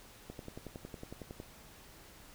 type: click train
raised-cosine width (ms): 2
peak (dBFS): -30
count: 13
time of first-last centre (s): 0.3-1.401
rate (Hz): 10.9
effects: pink hiss -56 dBFS RMS until 2.34 s